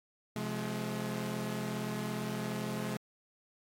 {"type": "chord", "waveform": "sawtooth", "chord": "F minor", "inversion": "second", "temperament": "equal with one note detuned", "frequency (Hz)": [130.81, 174.61, 212.3], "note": ["C3", "F3", "Ab3"], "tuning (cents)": [0, 0, 38], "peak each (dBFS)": [-36, -37, -33], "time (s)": [0.36, 2.97], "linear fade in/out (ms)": 2, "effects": ["AAC 64 kbps"]}